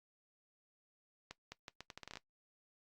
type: accelerating click train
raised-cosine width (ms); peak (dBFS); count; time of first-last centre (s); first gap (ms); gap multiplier
0.2; -29; 12; 1.31-2.172; 210; 0.77
effects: noise-tail reverb RT60 0.1 s tail -19 dB re dry + Opus 48 kbps